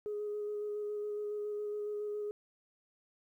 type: tone with vibrato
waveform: sine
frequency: 417.3 Hz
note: G#4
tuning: 8 cents sharp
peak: -34 dBFS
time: 0.06-2.31 s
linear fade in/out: 0 ms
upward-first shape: square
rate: 7.2 Hz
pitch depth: 10 cents each way
effects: tanh soft clip ceiling -31 dBFS + 12-bit